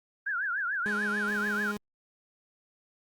sine tone with vibrato, 1536 Hz, G6, 36 cents flat, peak -28 dBFS, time 0.26-1.72 s, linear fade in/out 10 ms, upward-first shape triangle, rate 6.8 Hz, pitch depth 220 cents each way
30% pulse tone, 207.7 Hz, G#3, in tune, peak -30 dBFS, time 0.86-1.77 s, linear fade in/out 0 ms
effects Opus 32 kbps

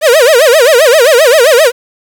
45% pulse tone with vibrato, 549 Hz, C#5, 17 cents flat, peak -3 dBFS, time 0.01-1.72 s, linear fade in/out 50 ms, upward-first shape sine, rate 7.6 Hz, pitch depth 290 cents each way, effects 7-bit

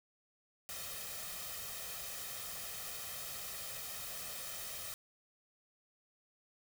white noise with comb filter, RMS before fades -44 dBFS, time 0.69-4.94 s, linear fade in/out 0 ms, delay 1.6 ms, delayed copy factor +0.65, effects none

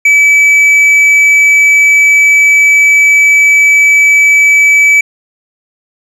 sine tone with tanh clipping, 2297 Hz, D7, 39 cents flat, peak -4 dBFS, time 0.05-5.01 s, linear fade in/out 5 ms, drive 5 dB, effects none

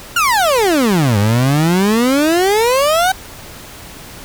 30% pulse exponential two-way sweep, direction down then up, 1458 to 99 to 773 Hz, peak -8 dBFS, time 0.16-3.12 s, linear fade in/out 5 ms, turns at 1.18 s, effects pink hiss -34 dBFS RMS until 4.24 s

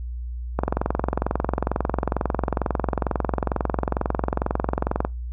click train, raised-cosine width 1 ms, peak -7 dBFS, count 100, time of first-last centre 0.59-5.049 s, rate 22.2 Hz, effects noise-tail reverb RT60 0.2 s tail -24 dB re dry + added 60 Hz sine -28 dBFS peak until 5.32 s

